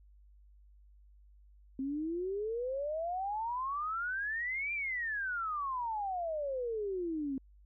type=exponential two-way sweep; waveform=sine; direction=up then down; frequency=261.6 to 2399 to 261.6 Hz; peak=-33 dBFS; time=1.79-7.38 s; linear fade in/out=2 ms; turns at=4.73 s; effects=added 50 Hz sine -57 dBFS peak until 7.65 s